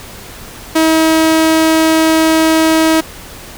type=tone; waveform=sawtooth; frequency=320 Hz; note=D#4; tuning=49 cents sharp; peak=-4 dBFS; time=0.75-3.01 s; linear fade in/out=10 ms; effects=pink hiss -32 dBFS RMS until 3.57 s